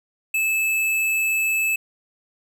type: tone with hard clipping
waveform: sine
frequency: 2613 Hz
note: E7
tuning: 16 cents flat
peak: -20 dBFS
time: 0.34-1.76 s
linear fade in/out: 5 ms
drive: 15 dB
effects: none